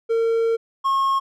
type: tone pair in turn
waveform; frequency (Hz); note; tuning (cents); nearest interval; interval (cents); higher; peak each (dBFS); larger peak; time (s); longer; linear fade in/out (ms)
triangle; 456.5 / 1084.5; A#4 / C#6; -36 / -38; octave + minor third; 1498; second; -15; neither; 0.09-0.57 / 0.84-1.2; first; 20
effects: none